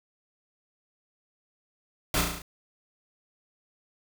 pink noise with echo, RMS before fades -26 dBFS, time 2.14-2.21 s, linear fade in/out 2 ms, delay 35 ms, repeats 6, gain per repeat -3 dB, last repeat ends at 2.42 s, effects none

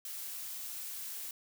blue noise, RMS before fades -42 dBFS, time 0.05-1.31 s, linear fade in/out 2 ms, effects none

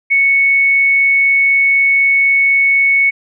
sine tone, 2214 Hz, C#7, 3 cents flat, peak -8 dBFS, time 0.1-3.11 s, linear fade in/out 20 ms, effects none

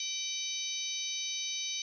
harmonic tone with a mistuned harmonic, 760 Hz, F#5, 46 cents sharp, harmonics 3 / 4 / 5 / 6 / 7 / 8, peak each -43 / -42 / -38 / -43 / -46 / -38 dBFS, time 0-1.82 s, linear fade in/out 2 ms, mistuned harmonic 3, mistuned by +43 cents, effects none

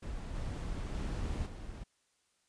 brown noise with level steps, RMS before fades -41 / -38 / -36 / -44 dBFS, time 0.02-1.84 s, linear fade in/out 10 ms, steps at 0.34 / 0.93 / 1.45 s, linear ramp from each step 20 ms, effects white hiss -75 dBFS RMS until 2.48 s + resampled to 22050 Hz

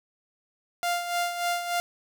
sawtooth tone with tremolo, 698.5 Hz, F5, in tune, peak -20 dBFS, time 0.83-1.8 s, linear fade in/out 0 ms, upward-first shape sine, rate 3.4 Hz, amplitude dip 60%, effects none

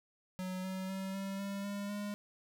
square tone with pitch steps, 185 / 188.23 / 191.52 / 194.87 / 198.28 / 201.7 / 205.3 Hz, F#3 / F#3 / G3 / G3 / G3 / G3 / G#3, 0 / +30 / -40 / -10 / +20 / +50 / -20 cents, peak -38 dBFS, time 0.39-2.14 s, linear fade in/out 0 ms, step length 250 ms, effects 12-bit

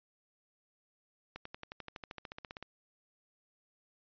accelerating click train, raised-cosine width 0.3 ms, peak -27 dBFS, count 18, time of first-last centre 1.36-2.626 s, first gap 94 ms, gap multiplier 0.97, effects resampled to 11025 Hz

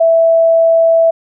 sine tone, 659.3 Hz, E5, in tune, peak -6 dBFS, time 0-1.11 s, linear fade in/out 10 ms, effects none

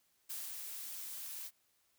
blue noise with ADSR envelope, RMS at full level -42 dBFS, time 0.29-1.51 s, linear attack 15 ms, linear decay 190 ms, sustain -3 dB, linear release 49 ms, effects white hiss -75 dBFS RMS until 1.98 s

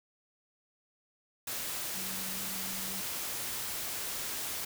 sine tone in noise, 190.4 Hz, F#3, 50 cents sharp, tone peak -46 dBFS, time 1.95-3.01 s, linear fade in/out 5 ms, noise white, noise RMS -37 dBFS, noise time 1.47-4.65 s, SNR -12 dB, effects none

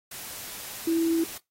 sine tone in noise, 329.6 Hz, E4, in tune, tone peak -21 dBFS, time 0.87-1.24 s, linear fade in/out 5 ms, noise white, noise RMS -39 dBFS, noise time 0.11-1.38 s, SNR +15 dB, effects noise-tail reverb RT60 0.2 s tail -22 dB re dry + AAC 48 kbps

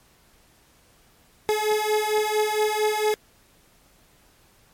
30% pulse beating tone pair, 424.3 / 428.7 Hz, G#4 / A4, +37 / -45 cents, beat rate 4.4 Hz, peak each -21 dBFS, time 1.49-3.14 s, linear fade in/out 0 ms, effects pink hiss -58 dBFS RMS until 4.73 s + MP3 64 kbps

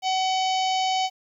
harmonic tone, 754 Hz, F#5, 32 cents sharp, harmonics 1 / 3 / 4 / 5 / 6 / 7 / 8 / 9, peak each -22 / -34 / -30 / -37 / -36 / -37 / -42 / -40 dBFS, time 0.02-1.1 s, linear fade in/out 50 ms, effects 10-bit

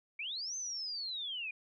sine linear two-way sweep, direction up then down, 2217 to 6272 to 2397 Hz, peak -37 dBFS, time 0.19-1.51 s, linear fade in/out 5 ms, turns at 0.56 s, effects none

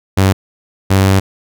sawtooth tone pair in turn, 96 / 96.39 Hz, G2 / G2, -36 / -29 cents, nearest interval unison, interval 7 cents, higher second, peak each -4 dBFS, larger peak neither, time 0.17-0.33 / 0.9-1.2 s, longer second, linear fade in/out 10 ms, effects none

